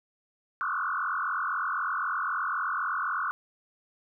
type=tone with frequency modulation; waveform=sine; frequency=1280 Hz; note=D#6; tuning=49 cents sharp; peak=-27 dBFS; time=0.61-3.31 s; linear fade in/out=0 ms; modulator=43.9 Hz; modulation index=4.9; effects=none